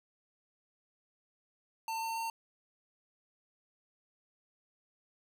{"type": "tone with pitch steps", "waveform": "square", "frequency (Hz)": [898, 903.7, 909.5], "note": ["A5", "A5", "A#5"], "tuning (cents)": [35, 46, -43], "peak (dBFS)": -35, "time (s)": [1.88, 2.3], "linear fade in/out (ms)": 2, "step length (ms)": 140, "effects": []}